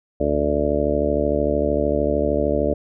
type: harmonic tone with a mistuned harmonic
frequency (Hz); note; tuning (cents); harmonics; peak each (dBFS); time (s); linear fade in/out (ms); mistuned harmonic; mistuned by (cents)
73.2; D2; -5; 1 / 2 / 3 / 4 / 5 / 6 / 7 / 8 / 9; -26 / -33 / -28 / -25 / -28 / -24 / -31 / -22 / -30; 0.2-2.74; 5; 1; -42
effects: none